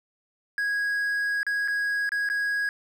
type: tone with dropouts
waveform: triangle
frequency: 1653 Hz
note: G#6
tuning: 9 cents flat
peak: -22 dBFS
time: 0.58-2.69 s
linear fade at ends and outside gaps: 1 ms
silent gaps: 1.431-1.466 / 1.677-1.682 / 2.092-2.119 / 2.289-2.299 s
effects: none